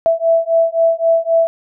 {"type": "beating tone pair", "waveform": "sine", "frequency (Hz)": [659.3, 663.1], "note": ["E5", "E5"], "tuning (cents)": [0, 10], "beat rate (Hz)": 3.8, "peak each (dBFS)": -14, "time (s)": [0.06, 1.47], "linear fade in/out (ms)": 0, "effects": []}